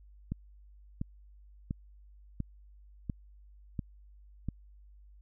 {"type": "click train", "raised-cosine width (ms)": 5, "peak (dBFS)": -21, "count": 7, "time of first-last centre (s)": [0.32, 4.487], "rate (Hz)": 1.44, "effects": ["added 50 Hz sine -53 dBFS peak until 5.21 s"]}